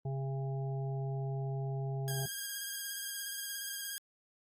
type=harmonic tone; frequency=135.2 Hz; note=C#3; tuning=43 cents flat; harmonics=1 / 3 / 5 / 6; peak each=-34 / -44 / -48 / -50 dBFS; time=0.05-2.26 s; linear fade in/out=5 ms
type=tone with vibrato; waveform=5% pulse; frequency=1621 Hz; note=G#6; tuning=42 cents flat; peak=-28 dBFS; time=2.08-3.98 s; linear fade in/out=0 ms; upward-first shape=square; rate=17 Hz; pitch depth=22 cents each way
effects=AAC 48 kbps